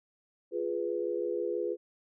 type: chord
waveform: sine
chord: F diminished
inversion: none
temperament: equal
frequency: 349.2 / 415.3 / 493.9 Hz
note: F4 / Ab4 / Cb5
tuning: 0 / 0 / 0 cents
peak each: -34 dBFS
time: 0.51-1.77 s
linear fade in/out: 50 ms
effects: none